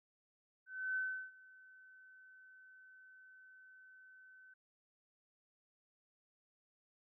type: tone with ADSR envelope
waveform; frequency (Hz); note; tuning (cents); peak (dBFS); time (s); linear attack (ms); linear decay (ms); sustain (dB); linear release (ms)
sine; 1522; F#6; +48; -34; 0.66-4.54; 300; 350; -24; 7
effects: none